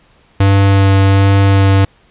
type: tone with vibrato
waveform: square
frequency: 98 Hz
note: G2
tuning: in tune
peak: -7 dBFS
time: 0.4-1.85 s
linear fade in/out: 5 ms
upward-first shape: sine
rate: 1.3 Hz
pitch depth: 10 cents each way
effects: pink hiss -50 dBFS RMS until 2.1 s + resampled to 8000 Hz